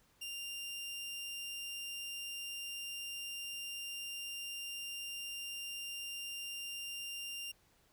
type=tone; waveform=sawtooth; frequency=2792 Hz; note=F7; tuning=1 cent flat; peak=-38 dBFS; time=0.21-7.52 s; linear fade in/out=10 ms; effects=pink hiss -70 dBFS RMS until 7.92 s